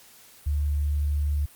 sine tone, 73.1 Hz, D2, 7 cents flat, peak -22 dBFS, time 0.46-1.46 s, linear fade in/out 10 ms, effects white hiss -52 dBFS RMS until 1.55 s + Opus 48 kbps

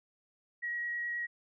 sine tone with vibrato, 1905 Hz, A#6, 37 cents sharp, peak -33 dBFS, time 0.62-1.27 s, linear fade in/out 20 ms, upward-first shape sine, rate 9.5 Hz, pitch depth 8 cents each way, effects none

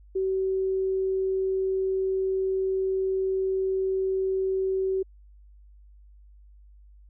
sine tone, 380.8 Hz, F#4, 50 cents sharp, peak -23 dBFS, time 0.15-5.03 s, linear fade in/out 10 ms, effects added 50 Hz sine -49 dBFS peak until 7.09 s

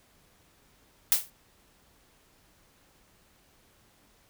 blue noise with exponential decay, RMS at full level -18 dBFS, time 1.12-1.3 s, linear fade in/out 0 ms, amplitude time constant 37 ms, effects pink hiss -63 dBFS RMS until 4.29 s

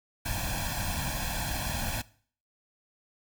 pink noise with comb filter, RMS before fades -32 dBFS, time 0.25-2.02 s, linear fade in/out 10 ms, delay 1.2 ms, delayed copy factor +1, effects noise-tail reverb RT60 0.5 s tail -20 dB re dry

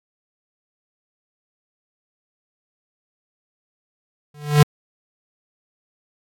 square tone with exponential growth, 147.7 Hz, D3, 10 cents sharp, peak -6 dBFS, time 4.34-4.63 s, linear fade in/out 5 ms, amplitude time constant 61 ms, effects AAC 64 kbps

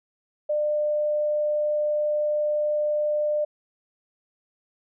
sine tone, 599 Hz, D5, 34 cents sharp, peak -21 dBFS, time 0.49-3.45 s, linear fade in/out 10 ms, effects none

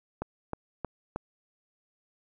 click train, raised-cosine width 1 ms, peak -18 dBFS, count 4, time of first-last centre 0.22-1.16 s, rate 3.19 Hz, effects none

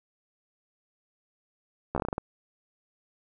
slowing click train, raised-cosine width 1 ms, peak -15 dBFS, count 9, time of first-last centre 1.95-2.181 s, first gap 13 ms, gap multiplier 1.22, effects none

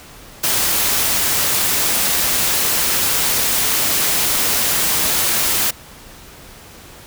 white noise, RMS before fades -17 dBFS, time 0.43-5.71 s, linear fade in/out 10 ms, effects pink hiss -40 dBFS RMS until 7.06 s

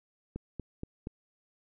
click train, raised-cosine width 3 ms, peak -24 dBFS, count 4, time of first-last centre 0.36-1.071 s, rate 4.22 Hz, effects none

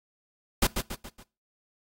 pink noise with echo, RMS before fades -22 dBFS, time 0.62-0.67 s, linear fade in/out 5 ms, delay 140 ms, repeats 4, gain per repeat -7 dB, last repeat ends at 1.23 s, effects noise-tail reverb RT60 0.3 s tail -21 dB re dry + AAC 48 kbps

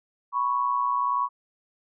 sine tone pair together, 987.8 / 1108.8 Hz, B5 / C#6, 0 / 0 cents, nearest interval major second, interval 200 cents, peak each -26 / -24 dBFS, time 0.32-1.29 s, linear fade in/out 50 ms, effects none

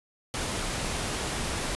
pink noise, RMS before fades -31 dBFS, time 0.34-1.75 s, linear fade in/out 0 ms, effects resampled to 24000 Hz

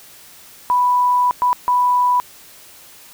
sine tone bursts at uneven times, 987.8 Hz, B5, in tune, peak -12 dBFS, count 3, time 0.7-1.31 / 1.42-1.53 / 1.68-2.2 s, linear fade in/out 0 ms, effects white hiss -43 dBFS RMS until 3.13 s

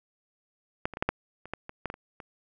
clicks, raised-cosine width 0.5 ms, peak -12 / -25 / -21 / -10 / -9 / -28 / -17 / -24 / -16 / -19 / -30 / -27 dBFS, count 12, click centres 0.855 / 0.937 / 0.971 / 1.025 / 1.09 / 1.456 / 1.536 / 1.694 / 1.857 / 1.901 / 1.941 / 2.202 s, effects none

